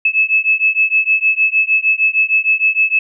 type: beating tone pair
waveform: sine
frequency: 2598 / 2604.5 Hz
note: E7 / E7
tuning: -26 / -21 cents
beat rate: 6.5 Hz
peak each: -14 dBFS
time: 0.05-2.99 s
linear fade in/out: 5 ms
effects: none